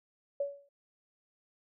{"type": "tone with exponential decay", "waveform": "sine", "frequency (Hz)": 565, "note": "C#5", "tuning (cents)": 33, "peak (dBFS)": -27, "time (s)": [0.4, 0.69], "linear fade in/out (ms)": 5, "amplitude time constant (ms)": 61, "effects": []}